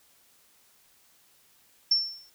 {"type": "tone with exponential decay", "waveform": "sine", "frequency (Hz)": 5410, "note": "E8", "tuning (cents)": 44, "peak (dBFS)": -17, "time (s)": [1.91, 2.3], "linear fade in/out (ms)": 5, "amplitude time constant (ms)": 84, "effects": ["white hiss -62 dBFS RMS until 2.34 s"]}